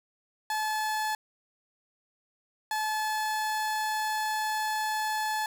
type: tone pair in turn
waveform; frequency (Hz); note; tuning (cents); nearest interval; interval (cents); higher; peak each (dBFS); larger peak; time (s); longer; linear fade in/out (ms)
30% pulse; 862 / 862; A5 / A5; -36 / -36; unison; 0; neither; -25; neither; 0.5-1.15 / 2.71-5.46; second; 2
effects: none